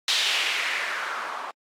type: noise with low-pass filter sweep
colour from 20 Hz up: blue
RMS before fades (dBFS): -27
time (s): 0.08-1.51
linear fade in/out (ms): 2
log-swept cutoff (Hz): 3900 to 950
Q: 2.2
effects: high-pass 400 Hz 12 dB/octave + AAC 64 kbps